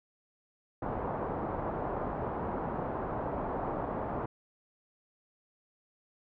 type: low-pass noise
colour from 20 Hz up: white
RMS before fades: -35 dBFS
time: 0.82-4.26 s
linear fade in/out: 5 ms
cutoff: 980 Hz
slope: 24 dB/octave
effects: none